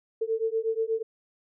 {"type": "beating tone pair", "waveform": "sine", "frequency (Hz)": [443.6, 451.9], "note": ["A4", "A4"], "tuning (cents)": [14, 46], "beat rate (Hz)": 8.3, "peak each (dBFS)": -28, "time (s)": [0.21, 1.03], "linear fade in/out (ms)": 10, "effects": []}